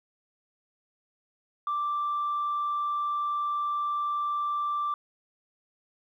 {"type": "tone", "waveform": "sine", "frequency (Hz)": 1174.7, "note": "D6", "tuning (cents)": 0, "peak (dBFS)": -25, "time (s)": [1.67, 4.94], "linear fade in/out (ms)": 2, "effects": ["tanh soft clip ceiling -23 dBFS", "11-bit"]}